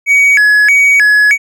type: tone with vibrato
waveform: triangle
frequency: 1953 Hz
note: B6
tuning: 20 cents flat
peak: -3 dBFS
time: 0.06-1.38 s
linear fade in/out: 50 ms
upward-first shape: square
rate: 1.6 Hz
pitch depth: 250 cents each way
effects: none